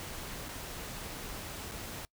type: noise with dropouts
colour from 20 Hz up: pink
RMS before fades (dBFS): -42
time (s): 0-2.05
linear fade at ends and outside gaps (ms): 0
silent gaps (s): 0.485-0.489 / 1.713-1.719
effects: noise-tail reverb RT60 0.1 s tail -24 dB re dry